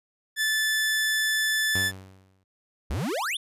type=tone; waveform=sawtooth; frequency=1747 Hz; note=A6; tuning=13 cents flat; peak=-19 dBFS; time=0.36-1.92 s; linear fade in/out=50 ms
type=tone with exponential decay; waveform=sawtooth; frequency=95 Hz; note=F#2; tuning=46 cents sharp; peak=-24 dBFS; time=1.75-2.44 s; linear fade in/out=5 ms; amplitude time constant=150 ms
type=exponential sweep; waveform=square; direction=up; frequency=55 to 3712 Hz; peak=-27 dBFS; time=2.9-3.37 s; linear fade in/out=5 ms
effects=resampled to 32000 Hz